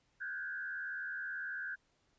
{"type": "tone with frequency modulation", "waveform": "sine", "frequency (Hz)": 1568, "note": "G6", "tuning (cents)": 0, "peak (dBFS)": -38, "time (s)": [0.2, 1.76], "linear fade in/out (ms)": 20, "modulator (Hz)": 78.4, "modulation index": 1.2, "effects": ["pink hiss -75 dBFS RMS until 2.18 s", "resampled to 16000 Hz"]}